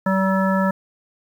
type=harmonic tone with a mistuned harmonic; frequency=191.4 Hz; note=G3; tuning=41 cents flat; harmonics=1 / 3 / 5 / 7 / 9; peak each=-18 / -23 / -25 / -26 / -28 dBFS; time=0.06-0.71 s; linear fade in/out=5 ms; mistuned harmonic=7; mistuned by=-23 cents; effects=8-bit